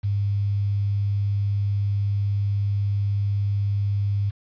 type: tone with quantisation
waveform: sine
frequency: 100.9 Hz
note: G#2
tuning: 49 cents flat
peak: -20 dBFS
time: 0.03-4.31 s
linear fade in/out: 20 ms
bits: 8
effects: resampled to 11025 Hz